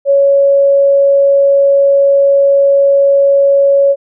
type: tone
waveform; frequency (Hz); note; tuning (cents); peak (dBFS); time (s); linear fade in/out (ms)
sine; 557; C#5; +8; -5; 0.05-3.96; 50
effects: none